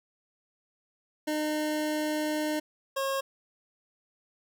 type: tone pair in turn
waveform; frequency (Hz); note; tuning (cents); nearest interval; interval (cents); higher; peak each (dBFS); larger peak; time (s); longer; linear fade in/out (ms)
25% pulse; 304.9 / 542.1; D#4 / C#5; -35 / -39; minor seventh; 996; second; -24 / -24; neither; 1.27-2.6 / 2.96-3.21; first; 10
effects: none